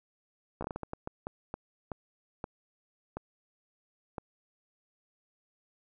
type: slowing click train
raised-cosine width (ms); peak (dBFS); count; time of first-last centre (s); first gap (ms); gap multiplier
1; -22; 15; 0.61-4.182; 14; 1.39
effects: none